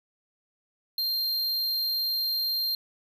square tone, 4186 Hz, C8, in tune, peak -26 dBFS, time 0.98-2.75 s, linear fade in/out 2 ms, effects 9-bit

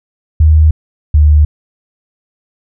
sine tone pair in turn, 77.78 / 75.03 Hz, D#2 / D2, 0 / +38 cents, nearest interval minor second, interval 62 cents, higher first, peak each -3 dBFS, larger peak neither, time 0.4-0.71 / 1.14-1.45 s, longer neither, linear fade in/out 5 ms, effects none

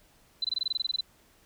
sine tone bursts, 4020 Hz, B7, 30 cents sharp, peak -25 dBFS, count 13, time 0.42-1.009 s, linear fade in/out 5 ms, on 25 ms, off 22 ms, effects pink hiss -62 dBFS RMS until 1.45 s

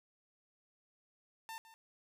sawtooth tone with echo, 897 Hz, A5, 33 cents sharp, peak -40 dBFS, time 1.49-1.58 s, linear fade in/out 0 ms, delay 160 ms, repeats 1, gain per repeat -14 dB, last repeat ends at 1.74 s, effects none

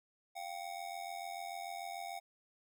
square ring-modulated tone, 740 Hz, F#5, in tune, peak -39 dBFS, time 0.35-2.2 s, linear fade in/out 20 ms, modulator 43.4 Hz, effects none

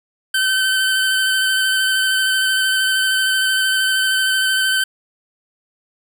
25% pulse tone with vibrato, 1536 Hz, G6, 36 cents flat, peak -11 dBFS, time 0.34-4.84 s, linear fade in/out 5 ms, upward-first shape square, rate 13 Hz, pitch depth 12 cents each way, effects none

